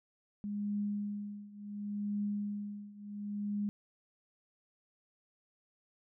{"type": "tone with tremolo", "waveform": "sine", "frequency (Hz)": 205.4, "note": "G#3", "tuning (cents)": -19, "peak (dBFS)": -31, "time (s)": [0.44, 3.69], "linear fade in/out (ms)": 0, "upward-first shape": "triangle", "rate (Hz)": 0.7, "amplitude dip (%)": 90, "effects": []}